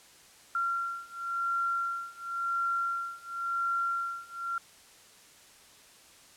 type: beating tone pair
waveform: sine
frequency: 1374 / 1374.94 Hz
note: F6 / F6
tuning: -29 / -27 cents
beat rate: 0.94 Hz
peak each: -33 / -32 dBFS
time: 0.55-4.58 s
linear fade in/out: 2 ms
effects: white hiss -56 dBFS RMS until 6.36 s + low-pass 10000 Hz 12 dB/octave